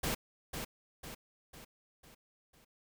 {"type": "noise with echo", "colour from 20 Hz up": "pink", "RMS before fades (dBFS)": -34, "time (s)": [0.03, 0.15], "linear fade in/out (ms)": 10, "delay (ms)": 500, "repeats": 5, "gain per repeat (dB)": -6, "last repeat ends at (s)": 2.65, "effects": []}